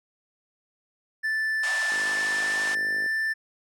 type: tone with pitch glide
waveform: triangle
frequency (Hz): 1760 to 1771.2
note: A6 to A6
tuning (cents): 0 to +11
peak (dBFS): -22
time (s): 1.23-3.34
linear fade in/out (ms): 20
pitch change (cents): +11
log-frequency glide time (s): 2.24-2.6
type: band-pass noise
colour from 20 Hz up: pink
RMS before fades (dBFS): -35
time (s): 1.63-2.75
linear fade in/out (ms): 5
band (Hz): 640 to 9600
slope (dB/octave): 48
type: click train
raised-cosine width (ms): 2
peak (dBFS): -26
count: 60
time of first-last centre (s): 1.92-3.061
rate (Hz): 51.7
effects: high-pass 300 Hz 12 dB/octave